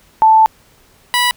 sine / 15% pulse tone pair in turn, 880 / 980.2 Hz, A5 / B5, 0 / -13 cents, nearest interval major second, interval 187 cents, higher second, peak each -5 dBFS, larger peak neither, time 0.22-0.46 / 1.14-1.31 s, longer first, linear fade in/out 0 ms, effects pink hiss -50 dBFS RMS until 1.36 s

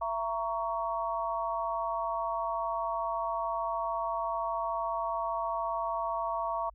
sine chord, A# diminished, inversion second, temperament just, 671.3 / 932.3 / 1118.8 Hz, E5 / A#5 / C#6, +31 / 0 / +16 cents, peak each -34 dBFS, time 0.01-6.7 s, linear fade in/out 10 ms, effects added 50 Hz sine -53 dBFS peak until 6.74 s

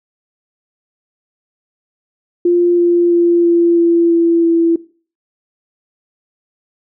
sine tone with pitch steps, 349.2 / 346.6 / 344 / 341.4 / 338.9 / 336.3 / 333.8 Hz, F4 / F4 / F4 / F4 / E4 / E4 / E4, 0 / -13 / -26 / -39 / +48 / +35 / +22 cents, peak -8 dBFS, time 2.45-4.76 s, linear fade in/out 5 ms, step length 330 ms, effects noise-tail reverb RT60 0.4 s tail -20 dB re dry

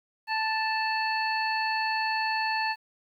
harmonic tone, 880 Hz, A5, in tune, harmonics 1 / 2 / 3 / 5, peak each -28 / -31 / -33 / -35 dBFS, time 0.27-2.76 s, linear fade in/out 50 ms, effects 10-bit

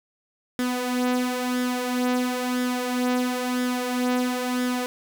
sawtooth tone with flanger, 249.4 Hz, B3, 17 cents sharp, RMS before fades -25 dBFS, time 0.59-4.86 s, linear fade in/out 0 ms, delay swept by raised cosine 0.57 to 3.97 ms, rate 0.99 Hz, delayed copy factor +0.55, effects none

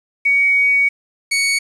sine / sawtooth tone pair in turn, 2249 / 2230 Hz, C#7 / C#7, +24 / +10 cents, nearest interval unison, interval 14 cents, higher first, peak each -11 dBFS, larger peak neither, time 0.25-0.89 / 1.31-1.59 s, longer first, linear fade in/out 10 ms, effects resampled to 24000 Hz + 7-bit

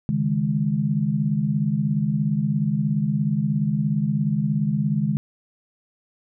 sine chord, C# suspended second, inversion none, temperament equal, 138.59 / 155.56 / 207.7 Hz, C#3 / D#3 / G#3, 0 / 0 / 0 cents, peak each -25 / -23 / -23 dBFS, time 0.09-5.17 s, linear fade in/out 0 ms, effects none

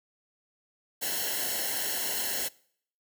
white noise with comb filter, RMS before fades -31 dBFS, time 1.01-2.49 s, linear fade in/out 20 ms, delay 0.83 ms, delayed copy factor -0.85, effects noise-tail reverb RT60 0.6 s tail -23 dB re dry

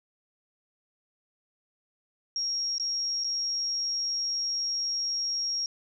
sine tone with dropouts, 5588 Hz, F8, in tune, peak -27 dBFS, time 2.36-5.66 s, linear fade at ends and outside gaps 1 ms, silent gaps 2.782-2.798 / 3.238-3.244 s, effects none

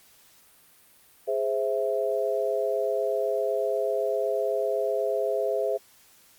sine chord, Ab augmented, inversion none, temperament equal, 415.3 / 523.3 / 659.3 Hz, Ab4 / C5 / E5, 0 / 0 / 0 cents, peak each -28 dBFS, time 1.27-5.78 s, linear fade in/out 20 ms, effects white hiss -57 dBFS RMS until 6.38 s + Opus 48 kbps

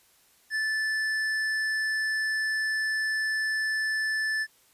triangle tone with hard clipping, 1750 Hz, A6, 10 cents flat, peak -27 dBFS, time 0.5-4.47 s, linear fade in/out 50 ms, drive 12 dB, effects white hiss -62 dBFS RMS until 4.73 s + resampled to 32000 Hz

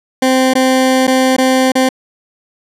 20% pulse tone with dropouts, 260 Hz, C4, 11 cents flat, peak -4 dBFS, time 0.22-1.89 s, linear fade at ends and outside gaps 5 ms, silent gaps 0.537-0.552 / 1.07-1.077 / 1.366-1.382 / 1.72-1.753 s, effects low-pass 12000 Hz 12 dB/octave

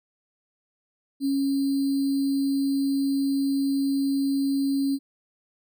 sine tone with sample-and-hold, 275.3 Hz, C#4, 12 cents flat, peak -21 dBFS, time 1.2-4.99 s, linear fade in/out 50 ms, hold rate 4410 Hz, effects none

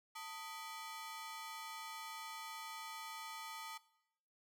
sawtooth ring-modulated tone, 1073 Hz, C6, 43 cents sharp, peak -39 dBFS, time 0.15-3.78 s, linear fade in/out 10 ms, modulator 178 Hz, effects noise-tail reverb RT60 0.8 s tail -19 dB re dry

